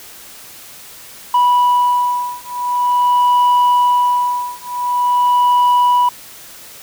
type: beating tone pair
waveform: sine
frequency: 981 / 981.46 Hz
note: B5 / B5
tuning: -12 / -11 cents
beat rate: 0.46 Hz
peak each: -12 dBFS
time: 1.34-6.09 s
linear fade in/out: 5 ms
effects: tanh soft clip ceiling -8 dBFS + white hiss -37 dBFS RMS until 6.82 s